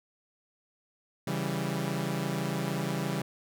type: chord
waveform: sawtooth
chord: C# diminished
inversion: none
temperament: equal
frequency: 138.59 / 164.81 / 196 Hz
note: C#3 / E3 / G3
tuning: 0 / 0 / 0 cents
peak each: -30 dBFS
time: 1.27-3.22 s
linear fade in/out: 5 ms
effects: none